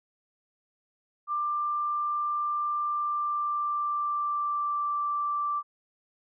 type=tone with pitch glide; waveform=sine; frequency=1186 to 1171.7 Hz; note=D6 to D6; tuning=+17 to -4 cents; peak=-26 dBFS; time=1.27-5.63 s; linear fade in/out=50 ms; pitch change=-21 cents; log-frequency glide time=2.82-4.93 s; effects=none